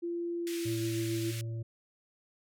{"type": "tone with pitch glide", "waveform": "sine", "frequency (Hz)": [343.1, 335.5], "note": ["F4", "E4"], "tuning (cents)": [-31, 31], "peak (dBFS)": -32, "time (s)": [0.02, 1.32], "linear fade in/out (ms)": 20, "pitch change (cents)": -38, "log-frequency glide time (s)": [0.38, 0.74]}
{"type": "band-pass noise", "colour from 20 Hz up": "pink", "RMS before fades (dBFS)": -44, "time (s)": [0.47, 1.41], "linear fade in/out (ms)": 0, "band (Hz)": [1900, 14000], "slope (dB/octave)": 24}
{"type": "harmonic tone", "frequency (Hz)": 114.2, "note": "A#2", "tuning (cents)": -35, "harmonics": [1, 3, 5], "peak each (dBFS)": [-34, -48, -54], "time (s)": [0.65, 1.63], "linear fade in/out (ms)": 10}
{"effects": []}